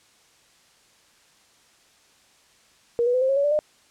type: tone with pitch steps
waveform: sine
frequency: 472.8 / 489.8 / 507.3 / 525.5 / 544.4 / 563.9 / 584.1 / 605.1 Hz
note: A#4 / B4 / B4 / C5 / C#5 / C#5 / D5 / D#5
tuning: +24 / -14 / +46 / +7 / -31 / +30 / -10 / -48 cents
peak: -18 dBFS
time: 2.99-3.59 s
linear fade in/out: 0 ms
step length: 75 ms
effects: white hiss -58 dBFS RMS until 3.9 s + low-pass 8000 Hz 12 dB/octave